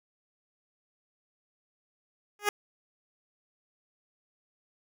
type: tone with exponential growth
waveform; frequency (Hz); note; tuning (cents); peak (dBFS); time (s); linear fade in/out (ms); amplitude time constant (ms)
10% pulse; 413.4; G#4; -8; -12; 2.39-2.49; 2; 21
effects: none